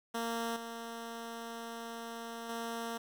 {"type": "tone with level steps", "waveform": "10% pulse", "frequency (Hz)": 230.7, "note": "A#3", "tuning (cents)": -18, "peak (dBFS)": [-26, -33, -29], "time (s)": [0.14, 2.98], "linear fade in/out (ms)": 10, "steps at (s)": [0.56, 2.49], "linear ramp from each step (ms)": 5, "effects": ["10-bit"]}